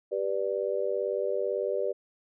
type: chord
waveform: sine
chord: G major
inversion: none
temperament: just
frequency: 392 / 490 / 588 Hz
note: G4 / B4 / D5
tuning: 0 / -14 / +2 cents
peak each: -31 dBFS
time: 0.11-1.93 s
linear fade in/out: 20 ms
effects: none